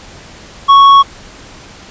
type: tone with hard clipping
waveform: triangle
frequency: 1108.7 Hz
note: C#6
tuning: in tune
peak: -3 dBFS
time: 0.68-1.03 s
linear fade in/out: 20 ms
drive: 9 dB
effects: pink hiss -35 dBFS RMS until 1.9 s + resampled to 16000 Hz